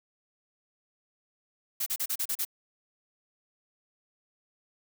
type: noise bursts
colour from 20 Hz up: blue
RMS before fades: -30 dBFS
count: 7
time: 1.8-2.451 s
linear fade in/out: 10 ms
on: 63 ms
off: 35 ms
effects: none